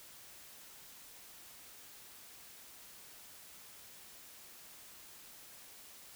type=silence; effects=white hiss -55 dBFS RMS until 6.15 s